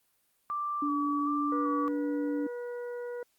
sine tone with vibrato, 1160 Hz, D6, 22 cents flat, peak -30 dBFS, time 0.5-1.88 s, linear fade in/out 0 ms, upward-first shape square, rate 1.3 Hz, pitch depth 25 cents each way
sine tone, 291.2 Hz, D4, 15 cents flat, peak -29 dBFS, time 0.82-2.47 s, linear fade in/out 5 ms
harmonic tone, 484.4 Hz, B4, 34 cents flat, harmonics 1 / 2 / 3 / 4, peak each -35 / -50 / -49 / -57 dBFS, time 1.52-3.23 s, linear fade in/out 2 ms
effects white hiss -72 dBFS RMS until 3.38 s + Opus 32 kbps

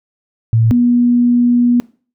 sine tone pair in turn, 113.3 / 242 Hz, A#2 / B3, -49 / -35 cents, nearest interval octave + minor second, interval 1314 cents, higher second, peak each -8 dBFS, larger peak neither, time 0.53-0.71 / 0.71-1.8 s, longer second, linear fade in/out 0 ms, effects noise-tail reverb RT60 0.4 s tail -22 dB re dry

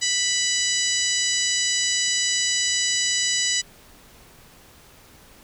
harmonic tone, 987.8 Hz, B5, in tune, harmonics 2 / 3 / 4 / 5 / 6 / 7 / 8, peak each -28 / -28 / -28 / -28 / -28 / -28 / -28 dBFS, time 0.01-3.62 s, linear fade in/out 20 ms, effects pink hiss -50 dBFS RMS until 5.43 s

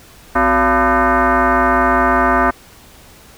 sine tone with frequency modulation, 257.4 Hz, C4, 28 cents flat, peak -10 dBFS, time 0.35-2.51 s, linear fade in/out 10 ms, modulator 315 Hz, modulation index 4.4, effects pink hiss -43 dBFS RMS until 3.37 s

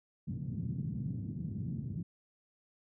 pink band-pass noise, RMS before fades -38 dBFS, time 0.27-2.03 s, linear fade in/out 10 ms, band 110 to 200 Hz, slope 24 dB/octave, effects none

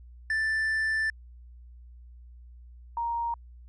triangle / sine tone pair in turn, 1766 / 935.5 Hz, A6 / A#5, +6 / +6 cents, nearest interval major seventh, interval 1100 cents, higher first, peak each -23 / -27 dBFS, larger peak first, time 0.3-1.1 / 2.97-3.34 s, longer first, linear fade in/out 2 ms, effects added 60 Hz sine -46 dBFS peak until 3.68 s + resampled to 24000 Hz

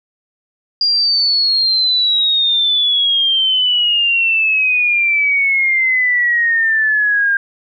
sine exponential sweep, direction down, 4830 to 1600 Hz, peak -11 dBFS, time 0.81-7.37 s, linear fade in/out 2 ms, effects none

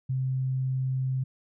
sine tone, 130.81 Hz, C3, in tune, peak -25 dBFS, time 0.09-1.24 s, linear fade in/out 10 ms, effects none

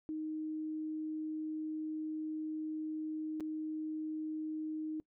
sine tone with dropouts, 311.3 Hz, D#4, 1 cent sharp, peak -36 dBFS, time 0.09-5 s, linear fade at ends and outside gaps 0 ms, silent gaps 3.4-3.406 s, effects noise-tail reverb RT60 0.1 s tail -23 dB re dry

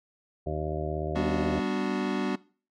harmonic tone, 76.9 Hz, D#2, 20 cents flat, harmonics 1 / 2 / 3 / 4 / 5 / 6 / 7 / 8 / 9, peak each -34 / -35 / -45 / -40 / -35 / -48 / -39 / -37 / -38 dBFS, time 0.46-1.6 s, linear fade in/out 10 ms
square chord, G major seventh, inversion none, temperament equal, 196 / 246.9 / 293.7 / 370 Hz, G3 / B3 / D4 / F#4, 0 / 0 / 0 / 0 cents, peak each -33 dBFS, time 1.15-2.36 s, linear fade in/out 10 ms
effects noise-tail reverb RT60 0.4 s tail -21 dB re dry + low-pass 4000 Hz 12 dB/octave

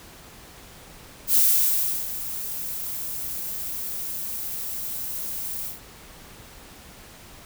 violet noise with ADSR envelope, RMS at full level -17 dBFS, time 1.27-5.8 s, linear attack 74 ms, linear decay 710 ms, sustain -14 dB, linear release 150 ms, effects pink hiss -46 dBFS RMS until 7.45 s

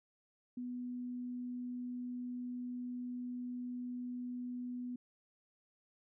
sine tone, 246.9 Hz, B3, in tune, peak -39 dBFS, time 0.57-4.96 s, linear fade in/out 5 ms, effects none

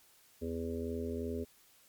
harmonic tone, 82.8 Hz, E2, 8 cents sharp, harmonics 1 / 3 / 4 / 5 / 6 / 7, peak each -41 / -39 / -49 / -39 / -46 / -49 dBFS, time 0.41-1.45 s, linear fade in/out 20 ms, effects white hiss -64 dBFS RMS until 1.88 s + MP3 96 kbps

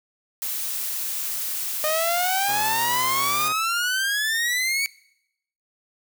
blue noise, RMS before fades -28 dBFS, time 0.42-3.48 s, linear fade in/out 0 ms
sawtooth exponential sweep, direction up, 609 to 2262 Hz, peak -18 dBFS, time 1.84-4.86 s, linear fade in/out 0 ms
5% pulse tone, 130.81 Hz, C3, in tune, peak -23 dBFS, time 2.48-3.53 s, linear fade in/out 10 ms
effects noise-tail reverb RT60 0.8 s tail -22 dB re dry

